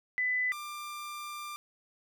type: tone pair in turn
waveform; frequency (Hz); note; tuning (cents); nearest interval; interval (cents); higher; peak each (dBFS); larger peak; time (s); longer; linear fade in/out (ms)
sine / sawtooth; 2000 / 1189.1; B6 / D6; +21 / +21; major sixth; 900; first; -27 / -35; first; 0.18-0.52 / 0.52-1.56; second; 0
effects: none